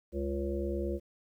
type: harmonic tone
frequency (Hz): 69.7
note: C#2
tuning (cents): +10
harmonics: 1 / 3 / 5 / 7 / 8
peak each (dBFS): -35 / -39 / -35 / -40 / -40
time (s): 0.12-1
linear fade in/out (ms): 50
effects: 11-bit